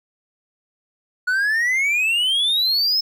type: exponential sweep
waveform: triangle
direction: up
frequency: 1454 to 5274 Hz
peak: -15 dBFS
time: 1.27-3.01 s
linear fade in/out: 10 ms
effects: none